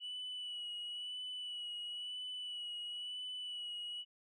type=tone with vibrato; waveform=sine; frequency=2948 Hz; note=F#7; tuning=7 cents flat; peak=-39 dBFS; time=0-4.05 s; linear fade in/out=50 ms; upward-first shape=sine; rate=0.99 Hz; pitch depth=28 cents each way; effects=tanh soft clip ceiling -39 dBFS